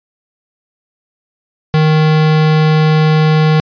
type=tone; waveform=square; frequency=155.56 Hz; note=D#3; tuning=in tune; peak=-8 dBFS; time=1.74-3.6 s; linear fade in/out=0 ms; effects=resampled to 11025 Hz